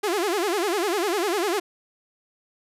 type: tone with vibrato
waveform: sawtooth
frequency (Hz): 378.3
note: F#4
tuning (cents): +38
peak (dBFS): -18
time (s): 0.03-1.6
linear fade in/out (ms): 10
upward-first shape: sine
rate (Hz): 10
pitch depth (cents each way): 220
effects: resampled to 32000 Hz